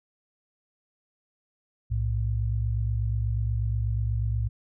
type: tone pair together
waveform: sine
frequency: 61.74 / 110 Hz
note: B1 / A2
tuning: 0 / 0 cents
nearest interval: minor seventh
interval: 1000 cents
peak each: -27 / -26 dBFS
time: 1.9-4.49 s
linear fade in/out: 20 ms
effects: none